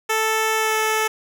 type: tone with pitch glide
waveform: 10% pulse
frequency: 440 to 436.5 Hz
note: A4 to A4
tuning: 0 to -14 cents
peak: -10 dBFS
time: 0.09-1.08 s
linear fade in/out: 10 ms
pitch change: -14 cents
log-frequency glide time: 0.57-0.76 s
effects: none